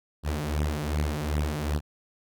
sawtooth beating tone pair, 73.42 / 76.02 Hz, D2 / D#2, 0 / -40 cents, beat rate 2.6 Hz, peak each -25 dBFS, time 0.23-1.81 s, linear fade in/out 50 ms, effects none

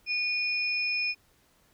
sine tone pair together, 2458 / 5232 Hz, D#7 / E8, -22 / -14 cents, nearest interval octave + minor second, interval 1308 cents, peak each -27 / -33 dBFS, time 0.06-1.15 s, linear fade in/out 50 ms, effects pink hiss -65 dBFS RMS until 1.73 s

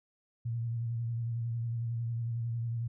sine tone with vibrato, 116.54 Hz, A#2, in tune, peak -31 dBFS, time 0.45-2.88 s, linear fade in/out 10 ms, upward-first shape sine, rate 11 Hz, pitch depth 36 cents each way, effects none

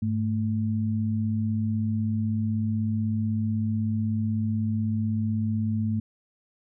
sine tone pair together, 103.83 / 219.9 Hz, G#2 / A3, 0 / -1 cents, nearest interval octave + minor second, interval 1299 cents, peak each -26 dBFS, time 0.02-6 s, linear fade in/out 5 ms, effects none

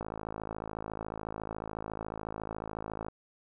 click train, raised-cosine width 1 ms, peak -23 dBFS, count 167, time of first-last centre 0.01-3.084 s, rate 54 Hz, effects none

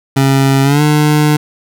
25% pulse tone with pitch glide, 136 to 150.03 Hz, C#3 to D3, -33 to +37 cents, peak -4 dBFS, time 0.16-1.37 s, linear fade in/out 10 ms, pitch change +170 cents, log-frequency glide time 0.63-0.82 s, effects none

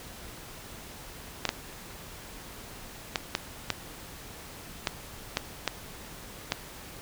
clicks, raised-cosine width 0.2 ms, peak -8 dBFS, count 9, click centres 1.453 / 1.491 / 3.158 / 3.351 / 3.703 / 4.872 / 5.371 / 5.677 / 6.521 s, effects pink hiss -45 dBFS RMS until 7.01 s

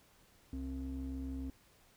triangle ring-modulated tone, 99.7 Hz, G2, 30 cents sharp, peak -33 dBFS, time 0.53-1.5 s, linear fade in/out 0 ms, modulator 166 Hz, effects pink hiss -66 dBFS RMS until 1.96 s

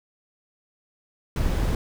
brown noise, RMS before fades -23 dBFS, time 1.36-1.75 s, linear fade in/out 2 ms, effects none

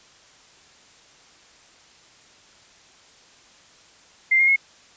sine tone with pitch steps, 2093 / 2132 / 2172 Hz, C7 / C7 / C#7, 0 / +32 / -36 cents, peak -14 dBFS, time 4.31-4.562 s, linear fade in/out 10 ms, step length 84 ms, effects white hiss -52 dBFS RMS until 4.96 s + resampled to 16000 Hz

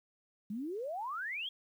sine exponential sweep, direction up, 196 to 3362 Hz, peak -36 dBFS, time 0.5-1.49 s, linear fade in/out 5 ms, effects 11-bit

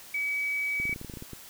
sine tone, 2278 Hz, C#7, 47 cents sharp, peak -27 dBFS, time 0.14-0.94 s, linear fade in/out 5 ms
clicks, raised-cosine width 3 ms, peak -27 dBFS, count 12, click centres 0.8 / 0.854 / 0.895 / 0.928 / 0.961 / 1.014 / 1.047 / 1.098 / 1.138 / 1.172 / 1.224 / 1.333 s
effects white hiss -48 dBFS RMS until 1.49 s

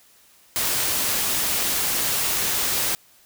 white noise, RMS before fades -23 dBFS, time 0.56-2.95 s, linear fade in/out 0 ms, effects white hiss -55 dBFS RMS until 3.25 s

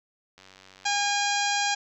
click train, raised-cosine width 0.2 ms, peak -32 dBFS, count 70, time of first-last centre 0.38-1.106 s, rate 95 Hz
harmonic tone, 813 Hz, G#5, 37 cents flat, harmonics 1 / 2 / 3 / 4 / 5 / 6 / 7 / 8 / 9, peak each -27 / -30 / -32 / -33 / -34 / -35 / -35 / -36 / -37 dBFS, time 0.85-1.75 s, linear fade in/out 10 ms
effects none

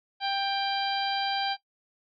harmonic tone, 790 Hz, G5, 13 cents sharp, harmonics 1 / 2 / 3 / 4 / 5 / 6, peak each -28 / -36 / -38 / -33 / -36 / -37 dBFS, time 0.2-1.57 s, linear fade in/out 50 ms, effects noise-tail reverb RT60 0.1 s tail -17 dB re dry

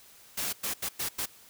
white noise bursts at uneven times, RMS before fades -32 dBFS, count 5, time 0.37-0.53 / 0.63-0.74 / 0.82-0.89 / 0.99-1.09 / 1.18-1.26 s, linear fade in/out 10 ms, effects white hiss -55 dBFS RMS until 1.49 s

